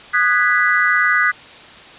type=chord; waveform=sine; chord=G# minor seventh; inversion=second; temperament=equal with one note detuned; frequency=1230.9 / 1480 / 1661.2 / 1975.5 Hz; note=D#6 / F#6 / G#6 / B6; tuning=-19 / 0 / 0 / 0 cents; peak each=-19 / -17 / -19 / -17 dBFS; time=0.13-1.32 s; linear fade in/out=20 ms; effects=white hiss -39 dBFS RMS until 1.98 s + resampled to 8000 Hz